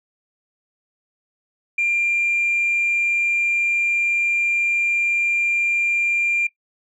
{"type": "tone", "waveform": "sine", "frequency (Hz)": 2387, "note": "D7", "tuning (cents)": 28, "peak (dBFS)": -16, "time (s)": [1.78, 6.47], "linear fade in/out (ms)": 5, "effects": ["noise-tail reverb RT60 0.1 s tail -18 dB re dry", "tanh soft clip ceiling -13 dBFS"]}